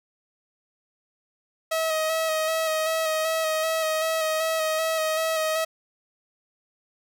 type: tone with vibrato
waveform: sawtooth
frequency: 637 Hz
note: D#5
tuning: 41 cents sharp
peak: -19 dBFS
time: 1.71-5.65 s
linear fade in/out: 10 ms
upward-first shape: square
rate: 2.6 Hz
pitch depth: 20 cents each way
effects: none